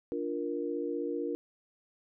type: chord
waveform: sine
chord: Bb major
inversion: first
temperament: equal with one note detuned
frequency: 293.7 / 349.2 / 469.4 Hz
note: D4 / F4 / Bb4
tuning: 0 / 0 / +12 cents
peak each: -36 / -36 / -35 dBFS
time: 0.12-1.35 s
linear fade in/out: 0 ms
effects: none